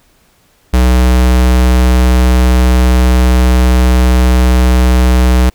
square tone, 62.5 Hz, B1, 21 cents sharp, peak -6 dBFS, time 0.73-5.5 s, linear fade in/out 10 ms, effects pink hiss -51 dBFS RMS until 5.54 s

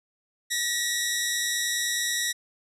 10% pulse tone pair together, 1815 / 1924.5 Hz, A#6 / B6, -47 / -45 cents, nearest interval minor second, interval 102 cents, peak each -23 / -16 dBFS, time 0.5-2.33 s, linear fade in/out 20 ms, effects low-pass 11000 Hz 12 dB/octave

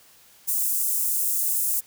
white high-pass noise, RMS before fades -24 dBFS, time 0.47-1.81 s, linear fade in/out 20 ms, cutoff 7700 Hz, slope 24 dB/octave, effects white hiss -54 dBFS RMS until 1.86 s

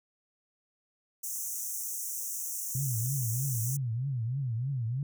pink high-pass noise, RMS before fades -36 dBFS, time 1.23-3.77 s, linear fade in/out 10 ms, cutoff 5800 Hz, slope 96 dB/octave
sine tone with vibrato, 125.3 Hz, B2, 25 cents sharp, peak -29 dBFS, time 2.75-5.03 s, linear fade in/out 2 ms, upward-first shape triangle, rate 3.2 Hz, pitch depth 240 cents each way
effects none

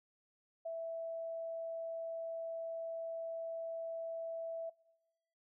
sine tone, 659.3 Hz, E5, in tune, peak -38 dBFS, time 0.65-4.7 s, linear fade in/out 10 ms, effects noise-tail reverb RT60 1.0 s tail -24 dB re dry

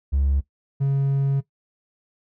triangle tone pair in turn, 69.3 / 137.88 Hz, C#2 / C#3, 0 / -9 cents, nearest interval octave, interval 1191 cents, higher second, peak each -15 dBFS, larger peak neither, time 0.12-0.41 / 0.8-1.41 s, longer second, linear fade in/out 20 ms, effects noise-tail reverb RT60 0.1 s tail -17 dB re dry + tanh soft clip ceiling -12 dBFS

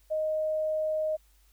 sine tone, 622.3 Hz, D#5, in tune, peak -26 dBFS, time 0.1-1.17 s, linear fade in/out 20 ms, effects added 50 Hz sine -60 dBFS peak until 1.52 s + white hiss -67 dBFS RMS until 1.52 s

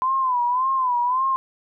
sine tone with vibrato, 1014 Hz, B5, 45 cents sharp, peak -18 dBFS, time 0.02-1.36 s, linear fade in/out 0 ms, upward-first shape sine, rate 1.8 Hz, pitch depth 95 cents each way, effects none

